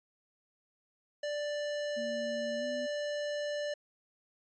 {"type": "tone", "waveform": "square", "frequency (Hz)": 588, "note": "D5", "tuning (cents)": 2, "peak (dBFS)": -34, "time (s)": [1.23, 3.74], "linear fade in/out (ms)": 5}
{"type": "tone with pitch glide", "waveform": "sine", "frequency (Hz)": [233.1, 248.4], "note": ["A#3", "B3"], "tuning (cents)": [0, 10], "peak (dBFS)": -40, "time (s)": [1.96, 2.87], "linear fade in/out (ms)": 20, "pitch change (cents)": 110, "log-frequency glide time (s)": [2.58, 2.64]}
{"effects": ["resampled to 16000 Hz"]}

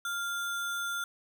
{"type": "tone with sample-and-hold", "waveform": "sine", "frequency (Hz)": 1396.9, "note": "F6", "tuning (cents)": 0, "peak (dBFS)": -31, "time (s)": [0.05, 1.04], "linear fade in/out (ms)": 2, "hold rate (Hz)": 4900, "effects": []}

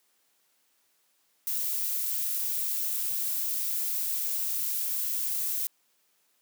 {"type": "noise", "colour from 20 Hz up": "violet", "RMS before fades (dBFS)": -30, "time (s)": [1.47, 5.67], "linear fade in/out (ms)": 0, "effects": ["white hiss -70 dBFS RMS until 6.41 s", "high-pass 200 Hz 12 dB/octave"]}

